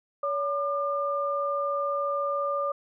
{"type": "tone pair together", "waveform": "sine", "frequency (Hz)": [566.8, 1201], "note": ["C#5", "D6"], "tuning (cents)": [38, 38], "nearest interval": "octave + minor second", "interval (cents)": 1300, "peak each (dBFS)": -28, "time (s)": [0.23, 2.72], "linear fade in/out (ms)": 5, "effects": []}